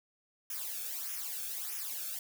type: noise with flanger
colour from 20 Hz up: blue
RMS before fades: -39 dBFS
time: 0.5-2.19 s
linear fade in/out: 2 ms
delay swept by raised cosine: 0.23 to 1.03 ms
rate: 1.6 Hz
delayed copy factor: -0.8
effects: none